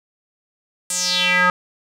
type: tone with band-pass filter sweep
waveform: square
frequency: 180.6 Hz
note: F#3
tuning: 42 cents flat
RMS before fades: -18 dBFS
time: 0.9-1.5 s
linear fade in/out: 2 ms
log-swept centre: 8600 to 1300 Hz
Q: 4.2
effects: none